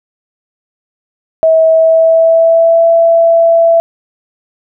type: tone with pitch glide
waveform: sine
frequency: 645 to 667 Hz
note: E5 to E5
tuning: -38 to +20 cents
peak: -4 dBFS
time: 1.43-3.8 s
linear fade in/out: 0 ms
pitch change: +58 cents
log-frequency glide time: 1.66-2.87 s
effects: none